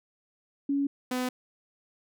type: tone pair in turn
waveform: sine / sawtooth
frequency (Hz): 280.5 / 252.1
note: C#4 / B3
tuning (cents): +21 / +36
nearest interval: major second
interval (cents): 185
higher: first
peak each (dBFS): -24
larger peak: neither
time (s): 0.69-0.87 / 1.11-1.29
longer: neither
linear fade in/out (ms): 5
effects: none